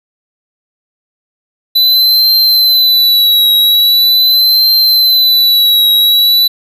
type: tone with vibrato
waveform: square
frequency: 3990 Hz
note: B7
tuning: 17 cents sharp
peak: -6 dBFS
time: 1.75-6.48 s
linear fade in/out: 10 ms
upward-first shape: triangle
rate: 0.42 Hz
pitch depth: 66 cents each way
effects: none